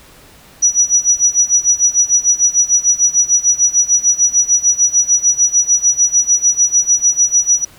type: tone with tremolo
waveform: sine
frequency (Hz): 5860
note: F#8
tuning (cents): -18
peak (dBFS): -6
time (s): 0.62-7.65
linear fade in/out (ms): 10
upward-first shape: sine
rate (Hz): 6.7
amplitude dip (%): 90
effects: pink hiss -43 dBFS RMS until 7.78 s